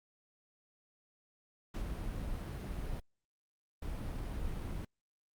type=noise bursts at uneven times; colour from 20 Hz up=brown; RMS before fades=-39 dBFS; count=2; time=1.74-3 / 3.82-4.85 s; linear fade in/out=5 ms; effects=Opus 48 kbps